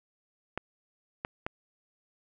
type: clicks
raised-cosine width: 0.5 ms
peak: -17 dBFS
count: 3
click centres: 0.576 / 1.249 / 1.465 s
effects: none